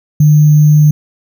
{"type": "tone with sample-and-hold", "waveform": "sine", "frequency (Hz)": 150.5, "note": "D3", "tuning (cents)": 43, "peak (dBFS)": -3, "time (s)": [0.2, 0.91], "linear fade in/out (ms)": 5, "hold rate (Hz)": 6300, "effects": []}